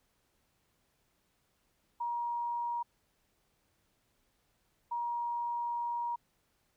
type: tone bursts at uneven times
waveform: sine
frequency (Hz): 949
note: A#5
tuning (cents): +31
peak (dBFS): -32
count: 2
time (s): 2-2.83 / 4.91-6.16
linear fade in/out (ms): 10
effects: pink hiss -75 dBFS RMS until 6.76 s